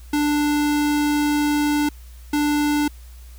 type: tone bursts at uneven times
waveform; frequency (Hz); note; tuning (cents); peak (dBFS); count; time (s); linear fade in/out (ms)
square; 294.7; D4; +6; -18; 2; 0.13-1.89 / 2.33-2.88; 5
effects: added 60 Hz sine -38 dBFS peak until 3.38 s + white hiss -52 dBFS RMS until 3.38 s